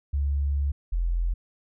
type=tone pair in turn; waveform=sine; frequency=70.7 / 42.81 Hz; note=C#2 / F1; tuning=+35 / -34 cents; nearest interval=major sixth; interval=869 cents; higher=first; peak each=-22 dBFS; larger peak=neither; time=0.13-0.72 / 0.92-1.34 s; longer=first; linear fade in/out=10 ms; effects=none